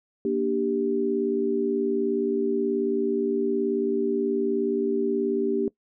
sine chord, G minor, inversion first, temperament just, 235.2 / 294 / 392 Hz, Bb3 / D4 / G4, +16 / +2 / 0 cents, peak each -28 / -28 / -24 dBFS, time 0.25-5.68 s, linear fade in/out 2 ms, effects noise-tail reverb RT60 0.1 s tail -21 dB re dry

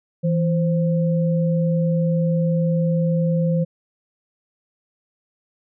sine tone pair together, 164.81 / 522.8 Hz, E3 / C5, 0 / -1 cents, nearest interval octave + minor sixth, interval 1999 cents, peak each -17 / -24 dBFS, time 0.23-3.65 s, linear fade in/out 20 ms, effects none

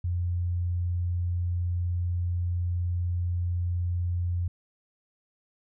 sine tone, 87.9 Hz, F2, 12 cents sharp, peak -25 dBFS, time 0.04-4.48 s, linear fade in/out 5 ms, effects none

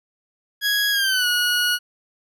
20% pulse tone with pitch glide, 1661.2 to 1454.5 Hz, G#6 to F#6, 0 to -30 cents, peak -13 dBFS, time 0.61-1.79 s, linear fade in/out 50 ms, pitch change -230 cents, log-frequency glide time 0.91-1.27 s, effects none

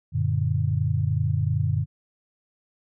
sine chord, Gb augmented, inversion none, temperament equal with one note detuned, 93.68 / 116.54 / 146.83 Hz, Gb2 / Bb2 / D3, +22 / 0 / 0 cents, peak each -25 dBFS, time 0.12-1.86 s, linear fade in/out 50 ms, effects none

